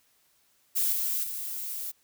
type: noise with level steps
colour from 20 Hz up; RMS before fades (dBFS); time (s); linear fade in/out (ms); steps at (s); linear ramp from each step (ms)
violet; -26 / -29 / -35; 0.75-1.92; 20; 0.92 / 1.23; 10
effects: white hiss -67 dBFS RMS until 2.03 s